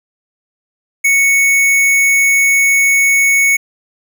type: tone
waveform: square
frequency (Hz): 2217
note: C#7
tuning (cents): 0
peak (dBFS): -9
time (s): 1.04-3.57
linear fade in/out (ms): 10
effects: none